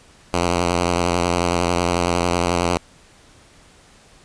5% pulse tone with vibrato, 87.31 Hz, F2, in tune, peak -6 dBFS, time 0.33-2.78 s, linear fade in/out 10 ms, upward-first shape sine, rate 11 Hz, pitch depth 42 cents each way, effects pink hiss -50 dBFS RMS until 4.24 s + resampled to 22050 Hz

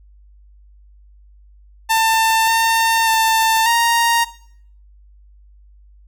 sawtooth tone with pitch steps, 894 / 906 / 893 / 933 Hz, A5 / A#5 / A5 / A#5, +27 / -50 / +25 / +1 cents, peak -9 dBFS, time 1.89-4.25 s, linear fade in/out 20 ms, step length 590 ms, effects noise-tail reverb RT60 0.6 s tail -18 dB re dry + added 50 Hz sine -44 dBFS peak until 6.07 s

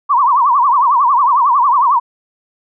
sine tone with vibrato, 1046.5 Hz, C6, in tune, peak -8 dBFS, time 0.09-2 s, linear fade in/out 20 ms, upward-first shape triangle, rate 11 Hz, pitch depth 230 cents each way, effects none

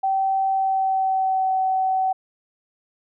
sine tone with pitch glide, 772 to 757.9 Hz, G5 to F#5, -27 to +41 cents, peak -18 dBFS, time 0.03-2.13 s, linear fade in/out 10 ms, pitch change -32 cents, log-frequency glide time 0.48-1.54 s, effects none

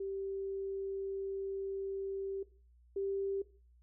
sine tone pair in turn, 390 / 392.7 Hz, G4 / G4, -9 / +3 cents, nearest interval unison, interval 12 cents, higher second, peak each -36 / -33 dBFS, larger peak second, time 0-2.43 / 2.96-3.42 s, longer first, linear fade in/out 5 ms, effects noise-tail reverb RT60 0.4 s tail -18 dB re dry + added 60 Hz sine -61 dBFS peak until 3.82 s

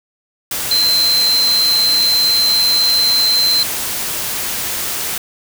sine tone in noise, 4098 Hz, C8, 37 cents flat, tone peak -11 dBFS, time 0.71-3.63 s, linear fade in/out 2 ms, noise white, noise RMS -21 dBFS, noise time 0.51-5.18 s, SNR +7 dB, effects none

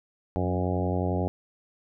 harmonic tone with a mistuned harmonic, 91 Hz, F#2, 28 cents flat, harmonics 1 / 2 / 3 / 4 / 5 / 6 / 7 / 8 / 9, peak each -28 / -31 / -33 / -34 / -35 / -36 / -36 / -37 / -38 dBFS, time 0.36-1.28 s, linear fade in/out 0 ms, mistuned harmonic 2, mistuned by -30 cents, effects none

